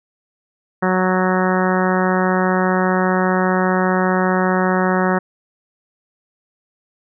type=harmonic tone; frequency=185 Hz; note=F#3; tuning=in tune; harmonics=1 / 2 / 3 / 4 / 5 / 6 / 7 / 8 / 9 / 10; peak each=-18 / -21 / -23 / -24 / -25 / -26 / -26 / -27 / -28 / -28 dBFS; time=0.82-5.19 s; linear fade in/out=10 ms; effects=none